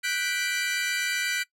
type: chord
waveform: sawtooth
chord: G major seventh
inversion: third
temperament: equal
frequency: 1480 / 1568 / 1975.5 / 2349 Hz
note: F#6 / G6 / B6 / D7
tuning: 0 / 0 / 0 / 0 cents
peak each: -27 / -31 / -27 / -28 dBFS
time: 0.03-1.44 s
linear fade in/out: 20 ms
effects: noise-tail reverb RT60 0.1 s tail -21 dB re dry + low-pass 12000 Hz 12 dB/octave